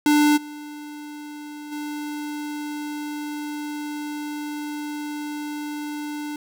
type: tone with level steps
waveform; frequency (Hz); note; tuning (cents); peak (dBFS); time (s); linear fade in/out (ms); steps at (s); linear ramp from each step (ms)
square; 296.8; D4; +18; -15 / -35 / -29; 0.06-6.36; 2; 0.36 / 1.71; 20
effects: none